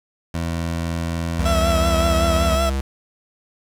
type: tone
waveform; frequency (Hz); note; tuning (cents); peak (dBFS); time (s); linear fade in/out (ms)
20% pulse; 83.5; E2; +23; -17; 0.34-2.55; 5
type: tone with pitch glide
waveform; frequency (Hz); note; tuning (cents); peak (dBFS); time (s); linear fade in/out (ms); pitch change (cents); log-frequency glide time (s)
square; 66.7 to 67.44; C2 to C#2; +34 to -47; -20; 1.39-2.81; 5; +19; 2.15-2.57
type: tone with vibrato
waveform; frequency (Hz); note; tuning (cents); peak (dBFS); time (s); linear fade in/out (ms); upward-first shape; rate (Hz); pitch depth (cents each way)
30% pulse; 659.3; E5; 0; -16; 1.45-2.7; 10; triangle; 5.3; 46
effects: low-pass 12000 Hz 12 dB/octave + 7-bit